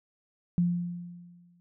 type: tone with exponential decay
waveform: sine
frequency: 174.61 Hz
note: F3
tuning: in tune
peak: -20 dBFS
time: 0.58-1.6 s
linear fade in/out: 0 ms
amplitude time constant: 220 ms
effects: none